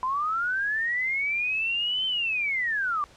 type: linear two-way sweep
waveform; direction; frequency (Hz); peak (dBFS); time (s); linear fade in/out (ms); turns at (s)
sine; up then down; 1001 to 3100 to 1141; -24; 0.03-3.04; 0; 2.06
effects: pink hiss -54 dBFS RMS until 3.16 s + low-pass 7000 Hz 12 dB/octave